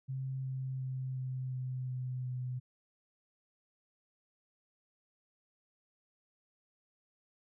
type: tone with pitch steps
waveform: sine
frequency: 132.5 / 131.43 / 130.37 / 129.32 / 128.28 / 127.25 / 126.22 Hz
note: C3 / C3 / C3 / C3 / C3 / C3 / B2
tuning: +22 / +8 / -6 / -20 / -34 / -48 / +38 cents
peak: -35 dBFS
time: 0.08-2.6 s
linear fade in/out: 20 ms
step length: 360 ms
effects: none